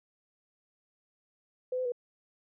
sine tone with pitch steps, 506 / 510 / 487 Hz, B4 / C5 / B4, +42 / -44 / -24 cents, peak -29 dBFS, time 1.72-1.921 s, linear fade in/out 5 ms, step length 67 ms, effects none

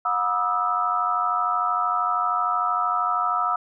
sine tone cluster, 721 / 969 / 1217 / 1310 Hz, F#5 / B5 / D#6 / E6, -45 / -33 / -39 / -11 cents, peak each -27 / -29 / -27 / -23 dBFS, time 0.05-3.56 s, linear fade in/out 5 ms, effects none

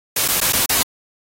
white noise with dropouts, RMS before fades -17 dBFS, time 0.16-0.83 s, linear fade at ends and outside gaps 5 ms, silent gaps 0.279-0.284 / 0.404-0.413 / 0.525-0.531 / 0.66-0.693 s, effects AAC 48 kbps

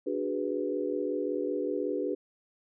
sine chord, G# half-diminished seventh, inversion second, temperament equal, 293.7 / 370 / 415.3 / 493.9 Hz, D4 / F#4 / G#4 / B4, 0 / 0 / 0 / 0 cents, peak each -34 dBFS, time 0.06-2.15 s, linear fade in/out 10 ms, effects none

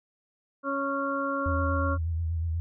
harmonic tone, 276.7 Hz, C#4, 3 cents flat, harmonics 1 / 2 / 4 / 5, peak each -32 / -32 / -32 / -32 dBFS, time 0.63-1.98 s, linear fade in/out 50 ms
sine tone with vibrato, 82.41 Hz, E2, in tune, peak -26 dBFS, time 1.46-2.6 s, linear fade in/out 0 ms, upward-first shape sine, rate 8.3 Hz, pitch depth 53 cents each way
effects none

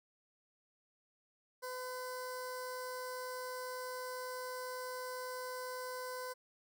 15% pulse tone with notch filter, 506 Hz, B4, 42 cents sharp, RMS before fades -43 dBFS, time 1.62-6.34 s, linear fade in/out 20 ms, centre 2500 Hz, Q 0.92, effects none

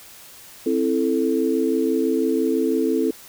sine chord, A minor, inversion first, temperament just, 264 / 330 / 440 Hz, C4 / E4 / A4, +16 / +2 / 0 cents, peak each -22 dBFS, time 0.66-3.11 s, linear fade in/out 5 ms, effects white hiss -44 dBFS RMS until 3.28 s

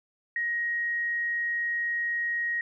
sine tone, 1884 Hz, A#6, 18 cents sharp, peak -26 dBFS, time 0.36-2.61 s, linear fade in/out 2 ms, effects none

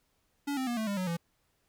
square tone with pitch steps, 284.5 / 260.9 / 239.2 / 219.4 / 201.2 / 184.48 / 169.16 Hz, C#4 / C4 / A#3 / A3 / G3 / F#3 / E3, +45 / -5 / +45 / -5 / +45 / -5 / +45 cents, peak -31 dBFS, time 0.47-1.17 s, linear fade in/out 10 ms, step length 100 ms, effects pink hiss -74 dBFS RMS until 1.68 s

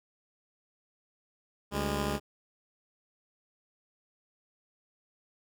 10% pulse tone pair together, 72.5 / 203.7 Hz, D2 / G#3, -22 / -33 cents, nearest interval octave + tritone, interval 1789 cents, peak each -24 dBFS, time 1.71-2.2 s, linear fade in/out 50 ms, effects none

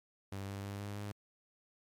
sawtooth tone with pitch steps, 98 / 99.2 / 100.41 / 101.63 / 102.87 Hz, G2 / G2 / G2 / G#2 / G#2, 0 / +21 / +42 / -37 / -16 cents, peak -36 dBFS, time 0.32-1.12 s, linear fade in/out 5 ms, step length 160 ms, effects MP3 96 kbps

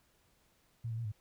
sine tone with pitch steps, 116 / 112.2 / 116.7 / 105.5 Hz, A#2 / A2 / A#2 / G#2, -8 / +34 / +2 / +28 cents, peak -35 dBFS, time 0.84-1.12 s, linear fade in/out 10 ms, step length 70 ms, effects pink hiss -71 dBFS RMS until 1.2 s

